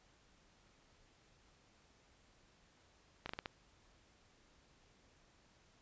slowing click train, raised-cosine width 0.3 ms, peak -25 dBFS, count 5, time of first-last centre 3.26-3.459 s, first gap 33 ms, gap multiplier 1.28, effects pink hiss -69 dBFS RMS until 5.81 s + resampled to 16000 Hz

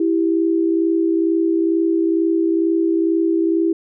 sine tone pair together, 329.6 / 391.8 Hz, E4 / G4, 0 / -1 cents, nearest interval minor third, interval 299 cents, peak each -15 / -21 dBFS, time 0-3.73 s, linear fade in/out 5 ms, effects none

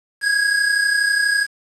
square tone pair together, 1623.8 / 1656 Hz, G#6 / G#6, -39 / -5 cents, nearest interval unison, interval 34 cents, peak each -23 / -17 dBFS, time 0.21-1.47 s, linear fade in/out 50 ms, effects resampled to 24000 Hz + 7-bit

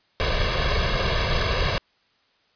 pink noise with comb filter, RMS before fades -22 dBFS, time 0.2-1.78 s, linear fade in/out 0 ms, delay 1.8 ms, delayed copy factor +0.75, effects white hiss -64 dBFS RMS until 2.55 s + resampled to 11025 Hz

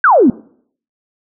sine exponential sweep, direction down, 1613 to 215.1 Hz, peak -5 dBFS, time 0.04-0.3 s, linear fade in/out 2 ms, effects noise-tail reverb RT60 0.6 s tail -22 dB re dry

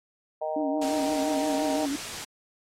harmonic tone, 155.56 Hz, D#3, in tune, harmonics 3 / 4 / 5 / 6, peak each -38 / -29 / -34 / -39 dBFS, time 0.41-1.86 s, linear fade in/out 10 ms
sine tone with vibrato, 288.9 Hz, D4, 28 cents flat, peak -27 dBFS, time 0.56-1.96 s, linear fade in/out 5 ms, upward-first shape triangle, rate 5.8 Hz, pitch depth 110 cents each way
white noise, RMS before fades -35 dBFS, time 0.81-2.25 s, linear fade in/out 10 ms
effects low-pass 8000 Hz 12 dB/octave + AAC 48 kbps

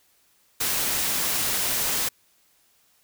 white noise, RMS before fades -25 dBFS, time 0.6-2.09 s, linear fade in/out 10 ms, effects white hiss -63 dBFS RMS until 3.03 s

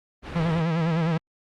pink noise, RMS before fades -34 dBFS, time 0.22-0.64 s, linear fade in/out 50 ms
45% pulse tone with vibrato, 164.3 Hz, E3, 5 cents flat, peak -21 dBFS, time 0.35-1.18 s, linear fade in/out 10 ms, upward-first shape sine, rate 9.8 Hz, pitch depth 80 cents each way
effects low-pass 3000 Hz 12 dB/octave + Opus 32 kbps

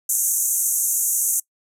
pink band-pass noise, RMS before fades -21 dBFS, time 0.09-1.4 s, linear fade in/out 5 ms, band 6200 to 14000 Hz, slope 96 dB/octave, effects noise-tail reverb RT60 0.1 s tail -23 dB re dry

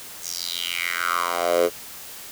10% pulse tone with high-pass filter sweep, 86.9 Hz, F2, 8 cents flat, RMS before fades -24 dBFS, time 0.21-1.7 s, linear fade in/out 50 ms, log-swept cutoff 6800 to 430 Hz, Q 4.5, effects white hiss -39 dBFS RMS until 2.31 s

